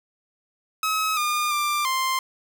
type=tone with pitch steps; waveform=sawtooth; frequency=1280 / 1211 / 1186 / 1050 Hz; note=D#6 / D#6 / D6 / C6; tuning=+49 / -47 / +17 / +6 cents; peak=-18 dBFS; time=0.83-2.19 s; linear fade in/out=2 ms; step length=340 ms; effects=none